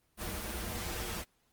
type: noise with comb filter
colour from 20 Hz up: pink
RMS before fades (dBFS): -38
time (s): 0.17-1.25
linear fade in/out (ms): 50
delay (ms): 7.3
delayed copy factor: -1
effects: pink hiss -73 dBFS RMS until 1.52 s + Opus 24 kbps